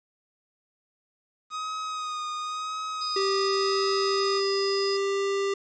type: tone with vibrato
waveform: 45% pulse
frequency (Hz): 1250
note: D#6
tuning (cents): +8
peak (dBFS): -30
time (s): 1.5-4.42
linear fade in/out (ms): 50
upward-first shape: sine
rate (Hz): 0.94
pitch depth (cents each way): 28
type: tone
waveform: sine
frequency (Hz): 4978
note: D#8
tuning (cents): 0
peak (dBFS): -30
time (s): 3.01-4.97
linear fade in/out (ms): 5
type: tone with pitch glide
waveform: square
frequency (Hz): 389.9 to 395.6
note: G4 to G4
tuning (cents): -9 to +16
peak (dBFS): -25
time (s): 3.16-5.54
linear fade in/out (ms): 5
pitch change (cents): +25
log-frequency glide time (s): 3.29-5.24
effects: resampled to 16000 Hz + 10-bit